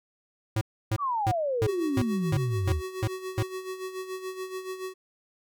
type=tone bursts; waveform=square; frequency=109.2 Hz; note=A2; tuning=13 cents flat; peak=-24 dBFS; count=9; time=0.56-3.428 s; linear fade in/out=5 ms; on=52 ms; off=300 ms
type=exponential sweep; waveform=sine; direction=down; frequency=1209 to 71.4 Hz; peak=-25 dBFS; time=0.98-2.82 s; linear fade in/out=50 ms
type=tone with tremolo; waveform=square; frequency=374.4 Hz; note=F#4; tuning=20 cents sharp; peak=-32 dBFS; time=1.67-4.94 s; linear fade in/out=20 ms; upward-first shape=sine; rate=7 Hz; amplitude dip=65%
effects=none